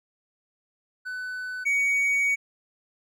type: tone pair in turn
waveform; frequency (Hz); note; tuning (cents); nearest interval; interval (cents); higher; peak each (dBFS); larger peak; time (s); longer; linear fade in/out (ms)
triangle; 1500 / 2247; F#6 / C#7; +23 / +23; perfect fifth; 700; second; -29 / -19; second; 1.05-1.65 / 1.65-2.36; second; 20
effects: none